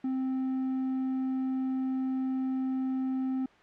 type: tone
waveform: triangle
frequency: 261.6 Hz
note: C4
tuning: in tune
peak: -26 dBFS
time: 0.04-3.46 s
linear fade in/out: 5 ms
effects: white hiss -57 dBFS RMS until 3.62 s + low-pass 2000 Hz 12 dB/octave